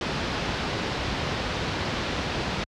pink low-pass noise, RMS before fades -28 dBFS, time 0.01-2.64 s, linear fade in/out 2 ms, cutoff 4800 Hz, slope 24 dB/octave, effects high-pass 60 Hz 12 dB/octave

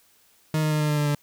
40% pulse tone with pitch steps, 155.6 / 153.99 / 152.4 / 150.82 / 149.26 / 147.72 / 146.19 Hz, D#3 / D#3 / D#3 / D3 / D3 / D3 / D3, 0 / -18 / -36 / +46 / +28 / +10 / -8 cents, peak -20 dBFS, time 0.54-1.149 s, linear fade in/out 2 ms, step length 87 ms, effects white hiss -60 dBFS RMS until 1.22 s

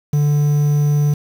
triangle tone with quantisation, 146.83 Hz, D3, in tune, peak -10 dBFS, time 0.13-1.14 s, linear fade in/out 5 ms, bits 6, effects none

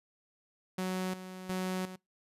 sawtooth tone with tremolo, 185.5 Hz, F#3, 5 cents sharp, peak -28 dBFS, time 0.78-1.96 s, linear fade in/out 5 ms, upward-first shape square, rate 1.4 Hz, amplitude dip 70%, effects noise-tail reverb RT60 0.2 s tail -25 dB re dry + resampled to 32000 Hz

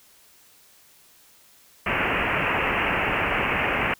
white low-pass noise, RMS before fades -24 dBFS, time 1.86-3.94 s, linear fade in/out 5 ms, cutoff 2800 Hz, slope 96 dB/octave, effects white hiss -55 dBFS RMS until 3.99 s

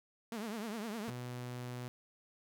sawtooth tone with vibrato, 218.7 Hz, A3, 10 cents flat, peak -35 dBFS, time 0.32-1.1 s, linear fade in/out 2 ms, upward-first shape triangle, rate 9.8 Hz, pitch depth 170 cents each way
sawtooth tone, 123.47 Hz, B2, in tune, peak -37 dBFS, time 1.08-1.88 s, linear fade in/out 0 ms
effects none

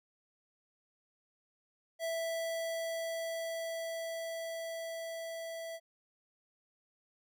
square tone with level ramp, 659.3 Hz, E5, in tune, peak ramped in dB -34 to -41 dBFS, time 1.99-5.8 s, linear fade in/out 50 ms, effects none

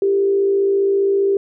sine tone with frequency modulation, 394.6 Hz, G4, 11 cents sharp, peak -13 dBFS, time 0.02-1.37 s, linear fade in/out 2 ms, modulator 55 Hz, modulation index 0.37, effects none

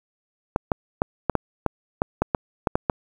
clicks, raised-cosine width 1 ms, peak -5 dBFS, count 12, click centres 0.561 / 0.718 / 1.019 / 1.297 / 1.353 / 1.663 / 2.019 / 2.22 / 2.348 / 2.672 / 2.755 / 2.898 s, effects 7-bit

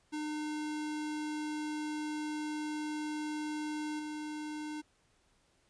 square tone with level steps, 303.3 Hz, D#4, 44 cents flat, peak -36 / -39 dBFS, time 0.12-4.82 s, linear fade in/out 20 ms, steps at 3.99 s, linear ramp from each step 5 ms, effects pink hiss -71 dBFS RMS until 5.69 s + resampled to 22050 Hz

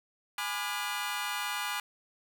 20% pulse chord, G# diminished seventh, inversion none, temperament just, 830.6 / 996.7 / 1196.1 / 1435.3 Hz, G#5 / B5 / D6 / F6, 0 / +16 / +31 / +47 cents, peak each -33 dBFS, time 0.38-1.8 s, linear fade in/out 2 ms, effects none

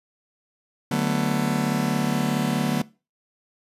40% pulse chord, B minor seventh, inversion first, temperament just, 148.16 / 185.21 / 222.2 / 246.9 Hz, D3 / F#3 / A3 / B3, +16 / +2 / +17 / 0 cents, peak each -26 dBFS, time 0.91-2.82 s, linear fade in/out 5 ms, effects noise-tail reverb RT60 0.3 s tail -20 dB re dry + resampled to 32000 Hz

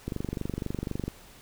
click train, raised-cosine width 3 ms, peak -18 dBFS, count 25, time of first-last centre 0.08-1.08 s, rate 24 Hz, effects pink hiss -52 dBFS RMS until 1.41 s

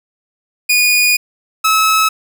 sawtooth tone pair in turn, 2456 / 1294.3 Hz, D#7 / E6, -23 / -32 cents, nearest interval major seventh, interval 1109 cents, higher first, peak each -6 dBFS, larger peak neither, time 0.69-1.17 / 1.64-2.09 s, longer first, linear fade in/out 10 ms, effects none

